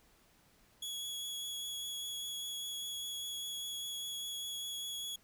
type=tone with vibrato; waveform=sawtooth; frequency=3355 Hz; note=G#7; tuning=17 cents sharp; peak=-36 dBFS; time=0.82-5.16 s; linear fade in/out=5 ms; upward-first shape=triangle; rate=5 Hz; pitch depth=11 cents each way; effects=pink hiss -67 dBFS RMS until 5.23 s